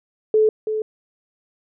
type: tone with echo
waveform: sine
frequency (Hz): 433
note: A4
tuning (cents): -28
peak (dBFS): -12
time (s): 0.34-0.49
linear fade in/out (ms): 2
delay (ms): 330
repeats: 1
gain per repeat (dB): -8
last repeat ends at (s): 0.82
effects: none